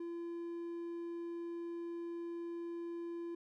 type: tone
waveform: triangle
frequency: 340.5 Hz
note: F4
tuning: 44 cents flat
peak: -38 dBFS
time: 0-3.35 s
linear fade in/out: 5 ms
effects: none